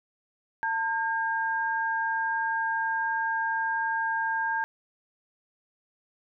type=tone pair together; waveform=sine; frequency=899.3 / 1608 Hz; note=A5 / G6; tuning=+38 / +44 cents; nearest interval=minor seventh; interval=1006 cents; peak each=-28 dBFS; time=0.63-4.64 s; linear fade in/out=0 ms; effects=none